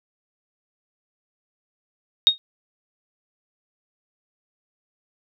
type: tone with exponential decay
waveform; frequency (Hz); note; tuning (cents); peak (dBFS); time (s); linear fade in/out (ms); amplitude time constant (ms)
sine; 3729; A#7; 0; -6; 2.27-2.38; 0; 22
effects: none